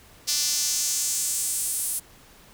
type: tone with high-pass filter sweep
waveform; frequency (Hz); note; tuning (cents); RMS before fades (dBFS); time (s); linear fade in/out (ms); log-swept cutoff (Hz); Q
sawtooth; 294.9; D4; +7; -26; 0.27-2; 20; 5200 to 10000; 2.3
effects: pink hiss -52 dBFS RMS until 2.53 s